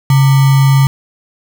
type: tone with sample-and-hold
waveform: sine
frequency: 136.6 Hz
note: C#3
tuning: 25 cents flat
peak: -5 dBFS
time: 0.1-0.87 s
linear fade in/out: 2 ms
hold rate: 1050 Hz
effects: none